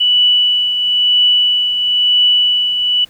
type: tone with tremolo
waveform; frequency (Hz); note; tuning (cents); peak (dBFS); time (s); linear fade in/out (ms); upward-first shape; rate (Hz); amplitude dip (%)
sine; 2960; F#7; 0; -7; 0-3.05; 10; triangle; 1; 55
effects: pink hiss -47 dBFS RMS until 3.09 s

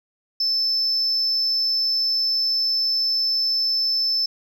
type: tone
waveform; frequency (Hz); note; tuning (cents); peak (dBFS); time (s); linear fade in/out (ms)
sine; 5274; E8; 0; -17; 0.4-4.26; 5
effects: tanh soft clip ceiling -16 dBFS + 9-bit

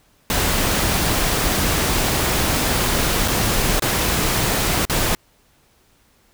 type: noise with dropouts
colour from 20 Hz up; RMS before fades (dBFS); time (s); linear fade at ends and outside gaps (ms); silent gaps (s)
pink; -19; 0.3-5.15; 1; 3.278-3.282 / 3.796-3.821 / 4.852-4.897
effects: pink hiss -58 dBFS RMS until 6.33 s

